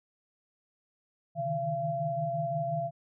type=tone cluster; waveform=sine; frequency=133.4 / 151.5 / 157.2 / 681 Hz; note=C3 / D#3 / D#3 / F5; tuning=+34 / -46 / +18 / -44 cents; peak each=-39 / -37 / -39 / -30 dBFS; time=1.35-2.91 s; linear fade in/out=50 ms; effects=none